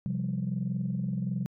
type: chord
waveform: sine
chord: C suspended fourth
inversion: none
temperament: equal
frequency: 130.81 / 174.61 / 196 Hz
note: C3 / F3 / G3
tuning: 0 / 0 / 0 cents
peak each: -32 dBFS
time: 0.06-1.46 s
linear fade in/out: 0 ms
effects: tanh soft clip ceiling -21 dBFS